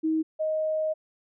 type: tone pair in turn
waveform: sine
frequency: 317.1 / 625.3 Hz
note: D#4 / D#5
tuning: +33 / +8 cents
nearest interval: octave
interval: 1175 cents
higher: second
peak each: -22 / -24 dBFS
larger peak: first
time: 0.03-0.23 / 0.39-0.94 s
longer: second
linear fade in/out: 20 ms
effects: none